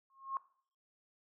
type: tone with exponential growth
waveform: sine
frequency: 1079 Hz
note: C#6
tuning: 47 cents flat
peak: -31 dBFS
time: 0.1-0.37 s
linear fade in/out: 1 ms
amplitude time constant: 57 ms
effects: noise-tail reverb RT60 0.5 s tail -18 dB re dry